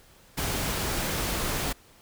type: noise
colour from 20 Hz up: pink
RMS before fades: -29 dBFS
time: 0.37-1.73 s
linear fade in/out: 10 ms
effects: pink hiss -56 dBFS RMS until 2.01 s